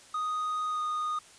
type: tone with pitch glide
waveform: triangle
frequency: 1244.5 to 1233.1 Hz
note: D#6 to D#6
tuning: 0 to -16 cents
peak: -27 dBFS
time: 0.14-1.19 s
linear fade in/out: 5 ms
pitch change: -16 cents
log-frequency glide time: 0.69-0.81 s
effects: white hiss -54 dBFS RMS until 1.38 s + resampled to 22050 Hz